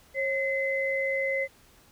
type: tone pair together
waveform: sine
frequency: 542 / 2046 Hz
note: C#5 / C7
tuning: -39 / -39 cents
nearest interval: octave + major seventh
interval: 2300 cents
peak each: -28 dBFS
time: 0.14-1.48 s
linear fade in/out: 50 ms
effects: pink hiss -58 dBFS RMS until 1.91 s